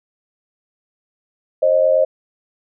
sine tone pair together, 531 / 620 Hz, C5 / D#5, +25 / -6 cents, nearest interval minor third, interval 269 cents, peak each -14 dBFS, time 1.62-2.05 s, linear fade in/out 10 ms, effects none

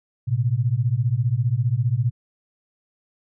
sine beating tone pair, 113 / 128 Hz, A2 / C3, +47 / -38 cents, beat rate 15 Hz, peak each -21 / -21 dBFS, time 0.27-2.11 s, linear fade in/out 20 ms, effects none

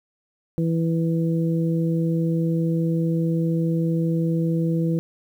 harmonic tone, 164.81 Hz, E3, in tune, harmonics 1 / 2 / 3, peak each -20 / -26 / -30 dBFS, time 0.58-4.99 s, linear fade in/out 0 ms, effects 9-bit

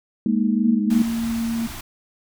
sine chord, Ab suspended second, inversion none, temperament equal, 207.7 / 233.1 / 311.1 Hz, Ab3 / Bb3 / Eb4, 0 / 0 / 0 cents, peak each -20 / -20 / -26 dBFS, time 0.26-1.02 s, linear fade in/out 2 ms
sine tone, 229.8 Hz, A#3, 25 cents flat, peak -21 dBFS, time 0.65-1.67 s, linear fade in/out 10 ms
pink band-stop noise, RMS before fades -35 dBFS, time 0.9-1.81 s, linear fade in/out 5 ms, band 380 to 620 Hz, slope 96 dB/octave
effects none

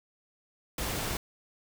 pink noise, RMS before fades -33 dBFS, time 0.78-1.17 s, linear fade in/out 2 ms, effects none

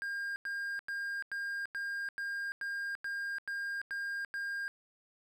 triangle tone bursts, 1609 Hz, G6, 45 cents sharp, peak -33 dBFS, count 11, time 0.02-4.68 s, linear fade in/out 0 ms, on 340 ms, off 92 ms, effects none

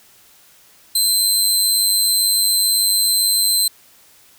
20% pulse tone, 4099 Hz, C8, 36 cents flat, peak -8 dBFS, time 0.95-3.68 s, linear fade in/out 5 ms, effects white hiss -50 dBFS RMS until 4.38 s

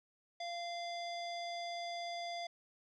square tone with low-pass filter, 691 Hz, F5, 19 cents flat, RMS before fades -42 dBFS, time 0.4-2.47 s, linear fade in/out 5 ms, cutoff 4600 Hz, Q 2.6, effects none

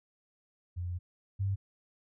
sine tone pair in turn, 88.4 / 97.96 Hz, F2 / G2, +22 / -1 cents, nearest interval major second, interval 177 cents, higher second, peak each -33 / -28 dBFS, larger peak second, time 0.76-0.99 / 1.39-1.56 s, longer first, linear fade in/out 20 ms, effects none

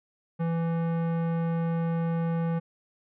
sine tone with tanh clipping, 166.4 Hz, E3, 17 cents sharp, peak -27 dBFS, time 0.39-2.6 s, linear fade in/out 20 ms, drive 17 dB, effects none

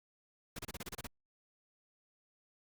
pink noise bursts, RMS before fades -43 dBFS, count 9, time 0.56-1.07 s, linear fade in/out 5 ms, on 30 ms, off 30 ms, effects Opus 48 kbps

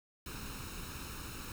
pink noise with comb filter, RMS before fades -44 dBFS, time 0.26-1.52 s, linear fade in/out 2 ms, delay 0.75 ms, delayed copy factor +0.65, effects none

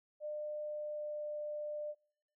sine tone with pitch glide, 601 to 597.5 Hz, D5 to D5, +40 to +30 cents, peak -38 dBFS, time 0.2-1.95 s, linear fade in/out 50 ms, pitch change -10 cents, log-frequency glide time 0.56-1.35 s, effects noise-tail reverb RT60 0.7 s tail -25 dB re dry

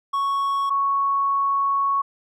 triangle / sine tone pair in turn, 1108.7 / 1108.7 Hz, C#6 / C#6, 0 / 0 cents, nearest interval unison, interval 0 cents, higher neither, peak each -18 dBFS, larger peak neither, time 0.13-0.7 / 0.7-2.02 s, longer second, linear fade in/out 10 ms, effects none

